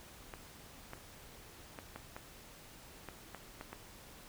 clicks, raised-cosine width 0.5 ms, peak -29 dBFS, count 9, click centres 0.338 / 0.934 / 1.788 / 1.96 / 2.165 / 3.087 / 3.347 / 3.611 / 3.73 s, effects pink hiss -55 dBFS RMS until 4.28 s

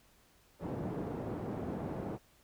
pink band-pass noise, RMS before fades -39 dBFS, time 0.59-2.19 s, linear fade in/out 50 ms, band 120 to 590 Hz, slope 12 dB/octave, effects pink hiss -66 dBFS RMS until 2.43 s

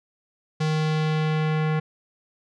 square tone with low-pass filter sweep, 155.56 Hz, D#3, in tune, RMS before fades -23 dBFS, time 0.6-1.8 s, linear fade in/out 10 ms, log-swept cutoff 5300 to 2100 Hz, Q 1.2, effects none

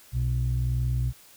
sine tone pair together, 61.73 / 123.47 Hz, B1 / B2, 0 / 0 cents, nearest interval octave, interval 1200 cents, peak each -25 / -24 dBFS, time 0.12-1.13 s, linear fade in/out 50 ms, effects tanh soft clip ceiling -18 dBFS + white hiss -53 dBFS RMS until 1.36 s

